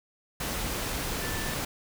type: tone in noise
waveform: sine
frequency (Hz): 1760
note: A6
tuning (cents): 0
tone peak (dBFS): -39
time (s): 1.21-1.54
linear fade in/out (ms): 5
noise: pink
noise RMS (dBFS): -32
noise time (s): 0.4-1.65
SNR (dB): -10
effects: none